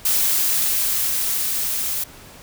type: noise with level ramp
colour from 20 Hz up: blue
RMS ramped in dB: -18 to -24 dBFS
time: 0.05-2.04 s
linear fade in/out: 5 ms
effects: pink hiss -43 dBFS RMS until 2.42 s